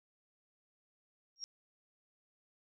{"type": "tone with exponential growth", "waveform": "sine", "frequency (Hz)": 5588, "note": "F8", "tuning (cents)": 0, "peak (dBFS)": -35, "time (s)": [1.36, 1.44], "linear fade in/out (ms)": 0, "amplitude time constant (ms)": 16, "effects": []}